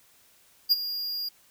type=tone with ADSR envelope; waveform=square; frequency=4828 Hz; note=D8; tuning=47 cents sharp; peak=-16 dBFS; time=0.69-1.29 s; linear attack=29 ms; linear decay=27 ms; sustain=-14 dB; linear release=8 ms; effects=white hiss -60 dBFS RMS until 1.5 s